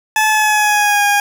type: tone with pitch glide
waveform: 20% pulse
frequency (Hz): 864 to 816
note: A5 to G#5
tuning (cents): -32 to -31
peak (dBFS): -6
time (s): 0.16-1.2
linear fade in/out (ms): 2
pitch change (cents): -99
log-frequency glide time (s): 0.29-1.05
effects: none